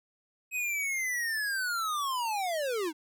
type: linear sweep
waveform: square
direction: down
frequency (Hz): 2546 to 293.7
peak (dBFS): -30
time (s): 0.51-2.93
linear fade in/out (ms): 50
effects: none